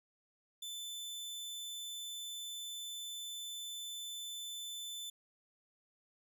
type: tone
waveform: sawtooth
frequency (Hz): 3520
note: A7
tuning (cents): 0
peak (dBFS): -39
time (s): 0.62-5.1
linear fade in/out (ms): 5
effects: none